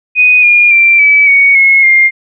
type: tone with pitch steps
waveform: sine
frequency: 2490 / 2423 / 2358 / 2295 / 2234 / 2174 / 2116 Hz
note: D#7 / D#7 / D7 / D7 / C#7 / C#7 / C7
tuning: +1 / -47 / +6 / -40 / +13 / -34 / +19 cents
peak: -3 dBFS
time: 0.15-2.11 s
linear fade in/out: 50 ms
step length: 280 ms
effects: none